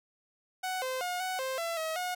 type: tone with pitch steps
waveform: sawtooth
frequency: 744 / 517 / 718 / 744 / 525 / 671 / 639 / 724 Hz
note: F#5 / C5 / F5 / F#5 / C5 / E5 / D#5 / F#5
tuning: +9 / -21 / +48 / +9 / +6 / +31 / +46 / -38 cents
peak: -28 dBFS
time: 0.63-2.15 s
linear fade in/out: 10 ms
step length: 190 ms
effects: none